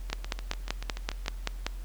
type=two click trains; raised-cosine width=0.2 ms; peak=-20 / -11 dBFS; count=9 / 9; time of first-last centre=0.1-1.261 / 0.13-1.666 s; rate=6.89 / 5.21 Hz; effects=added 43 Hz sine -35 dBFS peak until 1.84 s + pink hiss -55 dBFS RMS until 1.84 s